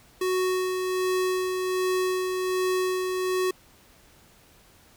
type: tone with tremolo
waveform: square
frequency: 370 Hz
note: F#4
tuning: in tune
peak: -23 dBFS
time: 0.21-3.51 s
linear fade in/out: 5 ms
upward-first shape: sine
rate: 1.3 Hz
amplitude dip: 35%
effects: pink hiss -56 dBFS RMS until 4.96 s